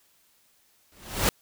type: noise with exponential growth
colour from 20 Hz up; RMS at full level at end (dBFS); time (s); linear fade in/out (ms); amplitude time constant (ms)
pink; -19; 0.92-1.29; 0; 79
effects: white hiss -64 dBFS RMS until 1.41 s